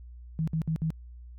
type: tone bursts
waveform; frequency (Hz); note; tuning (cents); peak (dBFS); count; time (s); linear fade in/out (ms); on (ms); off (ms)
sine; 160; D#3; +49; -25; 4; 0.39-0.904; 0; 85; 58
effects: added 60 Hz sine -43 dBFS peak until 1.38 s